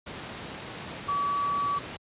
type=tone in noise; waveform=sine; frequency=1142 Hz; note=D6; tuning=49 cents flat; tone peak=-25 dBFS; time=1.08-1.79 s; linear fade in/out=10 ms; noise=pink; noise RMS=-38 dBFS; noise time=0.06-1.97 s; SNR=+10 dB; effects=high-pass 100 Hz 12 dB/octave + resampled to 8000 Hz